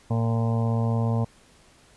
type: harmonic tone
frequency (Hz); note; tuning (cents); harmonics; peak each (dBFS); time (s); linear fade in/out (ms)
114.6; A#2; -29; 1 / 2 / 4 / 5 / 6 / 7 / 8 / 9; -22 / -28 / -34 / -36 / -38 / -39 / -40 / -41; 0.1-1.25; 10
effects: pink hiss -56 dBFS RMS until 1.96 s + resampled to 24000 Hz